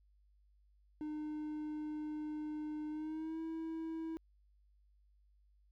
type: tone with pitch glide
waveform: triangle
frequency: 303.9 to 323.8 Hz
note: D#4 to E4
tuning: -41 to -31 cents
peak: -37 dBFS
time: 1.01-4.17 s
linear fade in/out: 0 ms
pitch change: +110 cents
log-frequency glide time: 2.89-3.4 s
effects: added 50 Hz sine -66 dBFS peak until 5.71 s